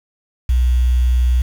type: tone with quantisation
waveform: sine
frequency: 61.74 Hz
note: B1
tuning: in tune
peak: -11 dBFS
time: 0.49-1.42 s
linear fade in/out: 5 ms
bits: 6
effects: none